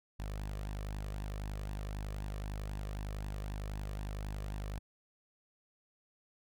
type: tone with flanger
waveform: sawtooth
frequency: 50.9 Hz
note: G#1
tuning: 34 cents flat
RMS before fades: -40 dBFS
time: 0.19-4.79 s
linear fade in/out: 10 ms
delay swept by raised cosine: 1.1 to 1.73 ms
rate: 3.9 Hz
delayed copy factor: +0.5
effects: none